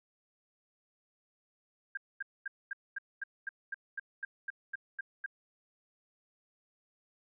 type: tone bursts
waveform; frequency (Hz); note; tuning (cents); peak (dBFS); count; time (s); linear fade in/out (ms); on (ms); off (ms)
sine; 1600; G6; +35; -34; 14; 1.95-5.262; 5; 23; 230
effects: none